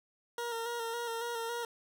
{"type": "tone with vibrato", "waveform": "20% pulse", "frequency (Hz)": 466.2, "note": "A#4", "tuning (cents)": 0, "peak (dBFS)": -30, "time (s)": [0.38, 1.65], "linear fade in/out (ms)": 2, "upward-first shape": "square", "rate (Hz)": 3.6, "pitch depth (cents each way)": 29, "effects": []}